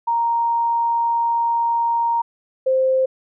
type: tone pair in turn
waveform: sine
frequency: 932.3 / 523.2 Hz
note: A#5 / C5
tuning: 0 / 0 cents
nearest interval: minor seventh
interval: 1000 cents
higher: first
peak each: -16 / -14 dBFS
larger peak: second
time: 0.07-2.22 / 2.66-3.06 s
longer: first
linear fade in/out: 10 ms
effects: none